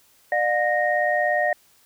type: tone cluster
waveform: sine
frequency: 599 / 716 / 1861 Hz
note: D5 / F5 / A#6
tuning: +34 / +43 / -3 cents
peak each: -23 dBFS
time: 0.32-1.53 s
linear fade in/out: 2 ms
effects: white hiss -58 dBFS RMS until 1.85 s